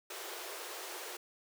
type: high-pass noise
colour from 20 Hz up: pink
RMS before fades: -44 dBFS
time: 0.1-1.17 s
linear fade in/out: 5 ms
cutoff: 340 Hz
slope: 96 dB/octave
effects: none